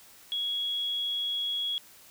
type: tone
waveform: sine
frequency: 3333 Hz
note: G#7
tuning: 5 cents sharp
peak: -28 dBFS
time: 0.32-1.78 s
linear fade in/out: 0 ms
effects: white hiss -54 dBFS RMS until 2.1 s